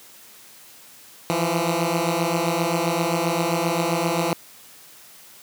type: beating tone pair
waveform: 10% pulse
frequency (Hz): 164.81 / 172.41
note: E3 / F3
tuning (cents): 0 / -22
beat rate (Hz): 7.6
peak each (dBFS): -15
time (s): 1.3-4.33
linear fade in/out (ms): 0
effects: white hiss -47 dBFS RMS until 5.42 s + high-pass 100 Hz 12 dB/octave